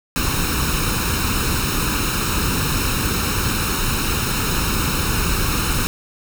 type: noise with comb filter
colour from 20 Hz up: pink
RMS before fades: -20 dBFS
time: 0.16-5.87 s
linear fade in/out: 0 ms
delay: 0.75 ms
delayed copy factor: +0.7
effects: none